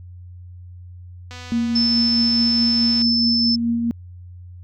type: click train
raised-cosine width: 0.2 ms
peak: -21 dBFS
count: 425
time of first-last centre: 1.31-3.02 s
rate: 248 Hz
type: tone with tremolo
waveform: sine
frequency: 233.7 Hz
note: A#3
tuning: 5 cents sharp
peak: -16 dBFS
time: 1.52-3.91 s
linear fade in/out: 0 ms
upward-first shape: triangle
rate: 4.7 Hz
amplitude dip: 35%
type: tone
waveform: sine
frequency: 5274 Hz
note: E8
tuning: in tune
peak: -17 dBFS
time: 1.75-3.56 s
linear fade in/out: 10 ms
effects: added 89 Hz sine -36 dBFS peak until 4.63 s